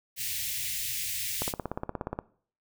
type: band-stop noise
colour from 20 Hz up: white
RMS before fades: -33 dBFS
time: 0.16-1.54 s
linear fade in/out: 50 ms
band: 150 to 1900 Hz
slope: 48 dB/octave
type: click train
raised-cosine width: 1 ms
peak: -17 dBFS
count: 14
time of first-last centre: 1.42-2.189 s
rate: 16.9 Hz
effects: noise-tail reverb RT60 0.5 s tail -20 dB re dry